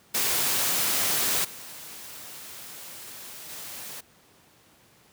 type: noise with level steps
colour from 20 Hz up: white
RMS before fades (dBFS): -25 / -42 / -39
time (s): 0.14-4.01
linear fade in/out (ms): 10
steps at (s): 1.44 / 3.49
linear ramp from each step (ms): 10
effects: pink hiss -58 dBFS RMS until 5.12 s + high-pass 100 Hz 12 dB/octave